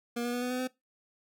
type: tone with pitch steps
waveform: 25% pulse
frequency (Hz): 237.9 / 241.4 / 244.9 / 248.4 / 252 / 255.7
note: A#3 / B3 / B3 / B3 / B3 / C4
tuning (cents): +35 / -39 / -14 / +10 / +35 / -40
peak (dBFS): -27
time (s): 0.16-0.676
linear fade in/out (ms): 10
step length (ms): 86
effects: noise-tail reverb RT60 0.2 s tail -21 dB re dry